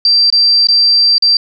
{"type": "tone with dropouts", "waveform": "sine", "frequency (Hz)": 4700, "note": "D8", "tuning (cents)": 1, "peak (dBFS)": -6, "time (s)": [0.05, 1.37], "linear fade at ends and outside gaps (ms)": 2, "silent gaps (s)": [[0.302, 0.325], [0.671, 0.686], [1.182, 1.223]], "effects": []}